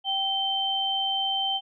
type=tone pair together; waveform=sine; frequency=777 / 3108 Hz; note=G5 / G7; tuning=-16 / -16 cents; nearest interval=2 octaves; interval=2400 cents; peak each=-29 / -25 dBFS; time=0.04-1.61 s; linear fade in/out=50 ms; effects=none